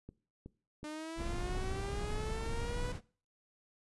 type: click train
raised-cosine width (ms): 3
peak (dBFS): -34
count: 6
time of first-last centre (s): 0.09-1.942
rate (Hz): 2.7
type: linear sweep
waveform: sawtooth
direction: up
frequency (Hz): 299.6 to 497.4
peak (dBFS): -37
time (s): 0.84-2.92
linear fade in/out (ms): 2
type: noise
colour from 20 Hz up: brown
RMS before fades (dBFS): -38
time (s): 1.16-3.01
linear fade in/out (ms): 50
effects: noise-tail reverb RT60 0.4 s tail -20 dB re dry + resampled to 24000 Hz